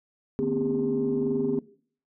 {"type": "tone cluster", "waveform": "sine", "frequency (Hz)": [151.3, 229.9, 251.7, 274.3, 402.1], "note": ["D#3", "A#3", "B3", "C#4", "G4"], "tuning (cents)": [-48, -24, 33, -18, 44], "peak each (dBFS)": [-35, -32, -27, -34, -26], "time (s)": [0.39, 1.59], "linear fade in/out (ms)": 0, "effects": ["noise-tail reverb RT60 0.5 s tail -19 dB re dry", "tanh soft clip ceiling -16 dBFS"]}